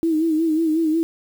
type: tone with vibrato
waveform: sine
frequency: 320 Hz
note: D#4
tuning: 49 cents sharp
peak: -16 dBFS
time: 0.03-1.03 s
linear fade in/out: 0 ms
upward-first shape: sine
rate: 5.5 Hz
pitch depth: 68 cents each way
effects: 7-bit